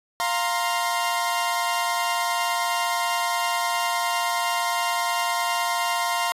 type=chord; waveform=sawtooth; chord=F suspended fourth; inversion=none; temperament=equal with one note detuned; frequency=698.5 / 932.3 / 1052.6 Hz; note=F5 / Bb5 / C6; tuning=0 / 0 / +10 cents; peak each=-23 dBFS; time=0.2-6.32 s; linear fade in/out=0 ms; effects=resampled to 32000 Hz